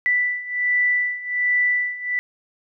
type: beating tone pair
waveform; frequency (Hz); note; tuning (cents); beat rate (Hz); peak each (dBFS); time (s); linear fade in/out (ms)
sine; 1975.5 / 1976.8; B6 / B6; 0 / +1; 1.3; -23 / -20; 0.06-2.19; 0
effects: none